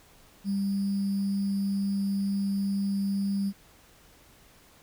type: tone with sample-and-hold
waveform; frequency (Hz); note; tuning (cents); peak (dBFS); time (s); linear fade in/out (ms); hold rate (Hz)
sine; 197.9; G3; +17; -25; 0.44-3.53; 50; 4900
effects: pink hiss -57 dBFS RMS until 4.82 s